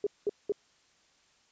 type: tone bursts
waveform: sine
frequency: 409.7 Hz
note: G#4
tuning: 24 cents flat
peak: -25 dBFS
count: 3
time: 0.04-0.521 s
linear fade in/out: 2 ms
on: 27 ms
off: 200 ms
effects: white hiss -66 dBFS RMS until 1.51 s + resampled to 16000 Hz